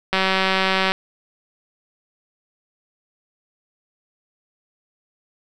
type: click train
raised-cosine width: 0.3 ms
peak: -3 dBFS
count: 151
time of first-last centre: 0.13-0.919 s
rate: 190 Hz
effects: none